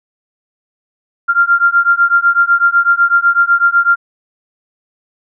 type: beating tone pair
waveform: sine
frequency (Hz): 1387 / 1395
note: F6 / F6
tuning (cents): -12 / -2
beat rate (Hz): 8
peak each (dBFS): -11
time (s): 1.28-3.96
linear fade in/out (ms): 20
effects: none